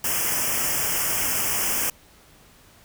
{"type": "band-stop noise", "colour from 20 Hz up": "white", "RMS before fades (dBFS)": -24, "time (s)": [0.04, 1.9], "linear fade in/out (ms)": 2, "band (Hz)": [3200, 5000], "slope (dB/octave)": 96, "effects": ["pink hiss -53 dBFS RMS until 2.84 s"]}